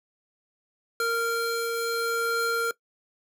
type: tone pair together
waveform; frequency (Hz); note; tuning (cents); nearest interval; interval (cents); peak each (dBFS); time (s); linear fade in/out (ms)
square; 462.9 / 1388; A#4 / F6; -12 / -11; octave + perfect fifth; 1901; -28; 1-2.71; 2
effects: noise-tail reverb RT60 0.1 s tail -19 dB re dry